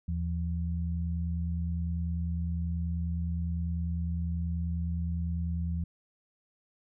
sine tone pair together, 80.59 / 170.6 Hz, E2 / F3, -39 / -40 cents, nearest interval octave + minor second, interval 1299 cents, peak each -30 / -34 dBFS, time 0.08-5.84 s, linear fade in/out 5 ms, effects none

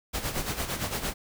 pink noise with tremolo, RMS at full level -29 dBFS, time 0.13-1.14 s, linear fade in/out 20 ms, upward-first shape sine, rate 8.8 Hz, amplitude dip 65%, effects none

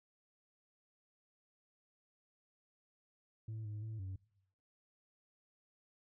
sine tone with pitch steps, 110.2 / 105.6 / 110.1 / 94.9 Hz, A2 / G#2 / A2 / F#2, +3 / +29 / +2 / +44 cents, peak -38 dBFS, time 3.48-4.16 s, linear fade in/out 5 ms, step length 170 ms, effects noise-tail reverb RT60 0.8 s tail -24 dB re dry + tanh soft clip ceiling -40 dBFS

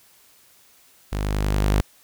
sawtooth tone with level ramp, 50.7 Hz, G#1, 41 cents flat, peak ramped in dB -20 to -12 dBFS, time 1.12-1.81 s, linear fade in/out 5 ms, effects white hiss -55 dBFS RMS until 2.03 s

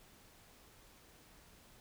silence, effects pink hiss -62 dBFS RMS until 1.8 s

